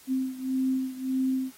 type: beating tone pair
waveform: sine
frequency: 260.8 / 262.5 Hz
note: C4 / C4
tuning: -5 / +6 cents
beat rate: 1.7 Hz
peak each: -27 / -30 dBFS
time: 0.07-1.52 s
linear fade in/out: 50 ms
effects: white hiss -53 dBFS RMS until 1.57 s + AAC 48 kbps